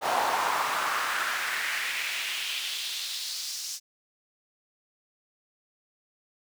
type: noise with high-pass filter sweep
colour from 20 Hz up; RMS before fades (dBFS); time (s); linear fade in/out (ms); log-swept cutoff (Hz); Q
brown; -30; 0.01-3.8; 50; 750 to 5800; 2.4
effects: none